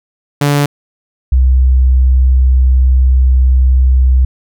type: tone pair in turn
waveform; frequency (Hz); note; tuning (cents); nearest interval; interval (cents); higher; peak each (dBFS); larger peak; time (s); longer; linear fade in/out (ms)
sawtooth / sine; 144.1 / 64.19; D3 / C2; -33 / -32; octave + major second; 1399; first; -5; neither; 0.41-0.66 / 1.32-4.25; second; 5
effects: none